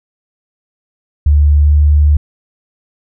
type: tone with pitch glide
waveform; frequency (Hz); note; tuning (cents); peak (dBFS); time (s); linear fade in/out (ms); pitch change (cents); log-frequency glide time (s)
sine; 73.42 to 74.06; D2 to D2; 0 to +15; -5; 1.26-2.17; 5; +15; 1.62-1.69
effects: none